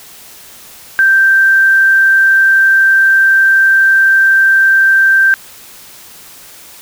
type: tone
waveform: sine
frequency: 1568 Hz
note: G6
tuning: in tune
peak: -5 dBFS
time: 0.99-5.34 s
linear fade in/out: 0 ms
effects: white hiss -36 dBFS RMS until 6.81 s